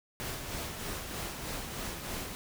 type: noise with tremolo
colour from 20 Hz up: pink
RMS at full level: -37 dBFS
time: 0.2-2.35 s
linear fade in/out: 0 ms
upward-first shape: sine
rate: 3.2 Hz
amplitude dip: 40%
effects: none